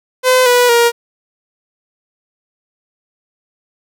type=tone with pitch steps; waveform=sawtooth; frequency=510 / 490.4 / 471.5 Hz; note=C5 / B4 / A#4; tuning=-44 / -12 / +20 cents; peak=-4 dBFS; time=0.23-0.92 s; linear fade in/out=50 ms; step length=230 ms; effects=none